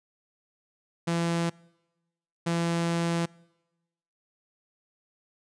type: tone pair in turn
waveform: sawtooth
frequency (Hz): 168.9 / 168.9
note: E3 / E3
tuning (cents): +42 / +42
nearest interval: unison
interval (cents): 0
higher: neither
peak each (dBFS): -21 / -21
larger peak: neither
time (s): 1.07-1.5 / 2.46-3.26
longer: second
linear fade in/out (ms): 10
effects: noise-tail reverb RT60 1.0 s tail -25 dB re dry + resampled to 22050 Hz